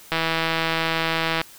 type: click train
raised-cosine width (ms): 0.3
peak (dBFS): -6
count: 212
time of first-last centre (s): 0.12-1.414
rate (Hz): 163
effects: white hiss -46 dBFS RMS until 1.58 s